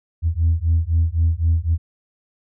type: beating tone pair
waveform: sine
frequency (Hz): 80.6 / 84.5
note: E2 / E2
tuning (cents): -38 / +43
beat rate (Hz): 3.9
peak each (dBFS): -17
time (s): 0.22-1.78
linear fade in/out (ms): 50
effects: tanh soft clip ceiling -10 dBFS